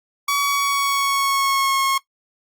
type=tone with pitch glide; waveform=sawtooth; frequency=1133 to 1086.2 Hz; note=C#6 to C#6; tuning=+37 to -36 cents; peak=-14 dBFS; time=0.28-1.98 s; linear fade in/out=5 ms; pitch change=-73 cents; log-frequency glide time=0.4-1.8 s; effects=noise-tail reverb RT60 0.1 s tail -17 dB re dry + Opus 48 kbps